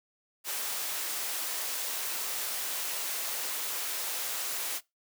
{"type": "high-pass noise", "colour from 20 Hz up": "white", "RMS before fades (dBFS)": -34, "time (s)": [0.44, 4.81], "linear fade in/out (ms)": 50, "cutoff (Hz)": 430, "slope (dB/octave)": 12, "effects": ["noise-tail reverb RT60 0.2 s tail -22 dB re dry"]}